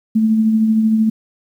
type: tone with tremolo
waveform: sine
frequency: 219.9 Hz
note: A3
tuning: 1 cent flat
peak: -9 dBFS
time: 0.15-1.1 s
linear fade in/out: 10 ms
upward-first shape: triangle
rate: 13 Hz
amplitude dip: 40%
effects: 8-bit